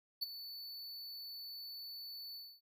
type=tone with ADSR envelope; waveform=square; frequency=4479 Hz; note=C#8; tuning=17 cents sharp; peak=-33 dBFS; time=0.21-2.61 s; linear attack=18 ms; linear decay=19 ms; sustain=-13 dB; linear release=260 ms; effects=none